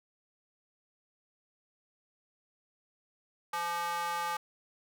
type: tone with high-pass filter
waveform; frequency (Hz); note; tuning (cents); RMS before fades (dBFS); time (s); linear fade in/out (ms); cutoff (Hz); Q
square; 171.7; F3; -29; -34; 3.53-4.37; 5; 1000; 4.9
effects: none